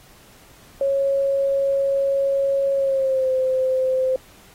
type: tone with pitch glide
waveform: sine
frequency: 550 to 519.4 Hz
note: C#5 to C5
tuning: -14 to -13 cents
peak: -17 dBFS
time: 0.81-4.16 s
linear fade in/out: 2 ms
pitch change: -99 cents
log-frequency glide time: 2.75-3.3 s
effects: pink hiss -50 dBFS RMS until 4.54 s + AAC 48 kbps